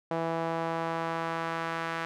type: tone with band-pass filter sweep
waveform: sawtooth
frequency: 164.9 Hz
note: E3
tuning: 1 cent sharp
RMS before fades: -32 dBFS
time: 0.11-2.05 s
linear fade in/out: 0 ms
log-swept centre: 690 to 1500 Hz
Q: 1.3
effects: none